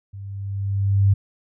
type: tone with level ramp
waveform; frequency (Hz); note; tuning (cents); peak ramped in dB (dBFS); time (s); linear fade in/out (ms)
sine; 98.9; G2; +16; -33 to -11; 0.13-1.14; 10
effects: none